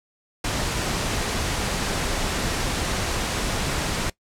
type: noise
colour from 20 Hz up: pink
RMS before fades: -25 dBFS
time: 0.44-4.1 s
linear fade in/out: 5 ms
effects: noise-tail reverb RT60 0.1 s tail -20 dB re dry + low-pass 9000 Hz 12 dB/octave